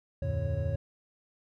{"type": "tone cluster", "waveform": "triangle", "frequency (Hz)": [74.5, 87.7, 112.7, 146.6, 552], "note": ["D2", "F2", "A2", "D3", "C#5"], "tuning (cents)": [25, 8, 42, -3, -7], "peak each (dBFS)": [-36, -30, -32, -34, -35], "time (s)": [0.22, 0.76], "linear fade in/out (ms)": 5, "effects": []}